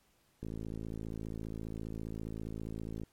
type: click train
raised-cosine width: 3 ms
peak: -28 dBFS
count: 144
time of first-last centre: 0.43-3.035 s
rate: 54.9 Hz
effects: pink hiss -71 dBFS RMS until 3.12 s + MP3 64 kbps